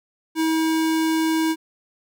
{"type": "tone", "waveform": "square", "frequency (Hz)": 320.6, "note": "E4", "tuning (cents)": -48, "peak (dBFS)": -19, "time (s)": [0.35, 1.56], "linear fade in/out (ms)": 50, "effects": []}